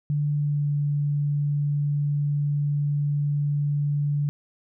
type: tone with pitch glide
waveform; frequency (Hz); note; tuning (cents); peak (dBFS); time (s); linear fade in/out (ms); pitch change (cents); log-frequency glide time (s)
sine; 146.83 to 145.23; D3 to D3; 0 to -19; -21; 0.1-4.29; 0; -19; 0.33-0.71
effects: none